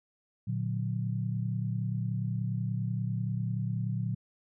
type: chord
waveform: sine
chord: Bb augmented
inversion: none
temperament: equal with one note detuned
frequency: 116.54 / 146.83 / 183.3 Hz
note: Bb2 / D3 / F#3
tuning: 0 / 0 / -16 cents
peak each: -31 / -36 / -35 dBFS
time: 0.47-4.15 s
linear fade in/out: 10 ms
effects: none